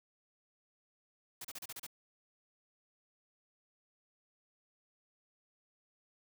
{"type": "noise bursts", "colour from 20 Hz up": "white", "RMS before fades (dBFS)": -45, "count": 7, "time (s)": [1.41, 1.867], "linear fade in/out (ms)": 5, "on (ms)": 37, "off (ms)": 33, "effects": []}